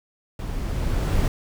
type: noise with level ramp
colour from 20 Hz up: brown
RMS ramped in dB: -30 to -19 dBFS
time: 0.39-1.28 s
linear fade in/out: 2 ms
effects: none